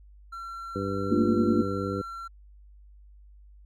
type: tone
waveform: triangle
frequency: 1359 Hz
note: F6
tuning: 48 cents flat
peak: -34 dBFS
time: 0.32-2.28 s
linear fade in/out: 10 ms
type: harmonic tone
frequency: 98.3 Hz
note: G2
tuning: 5 cents sharp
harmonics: 1 / 2 / 3 / 4 / 5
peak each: -34 / -34 / -34 / -34 / -34 dBFS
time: 0.75-2.02 s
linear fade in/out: 10 ms
type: chord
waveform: sine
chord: Bb major seventh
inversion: third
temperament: equal with one note detuned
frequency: 222.9 / 233.1 / 293.7 / 349.2 Hz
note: A3 / Bb3 / D4 / F4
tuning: +23 / 0 / 0 / 0 cents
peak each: -26 dBFS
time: 1.11-1.62 s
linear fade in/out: 5 ms
effects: added 50 Hz sine -49 dBFS peak until 3.65 s